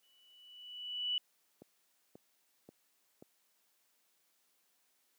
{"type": "tone with exponential growth", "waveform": "sine", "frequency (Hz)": 2960, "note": "F#7", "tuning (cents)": 0, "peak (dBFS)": -30, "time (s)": [0.03, 1.18], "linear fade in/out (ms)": 2, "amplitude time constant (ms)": 250}
{"type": "click train", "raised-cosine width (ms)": 2, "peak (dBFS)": -37, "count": 4, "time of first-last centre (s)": [1.62, 3.224], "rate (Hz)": 1.87}
{"effects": ["white hiss -75 dBFS RMS until 5.18 s", "high-pass 200 Hz 12 dB/octave"]}